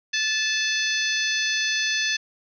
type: harmonic tone with a mistuned harmonic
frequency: 873 Hz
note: A5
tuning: 14 cents flat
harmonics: 2 / 3 / 4 / 5 / 6 / 7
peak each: -26 / -28 / -29 / -30 / -31 / -31 dBFS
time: 0.13-2.17 s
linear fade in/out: 10 ms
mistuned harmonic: 6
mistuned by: -54 cents
effects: none